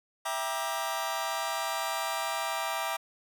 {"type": "chord", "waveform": "sawtooth", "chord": "E half-diminished seventh", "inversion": "none", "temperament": "just", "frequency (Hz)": [659.3, 791.1, 949.3, 1186.7], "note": ["E5", "G5", "Bb5", "D6"], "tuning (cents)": [0, 16, 31, 18], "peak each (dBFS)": -32, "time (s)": [0.25, 2.97], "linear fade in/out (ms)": 10, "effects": []}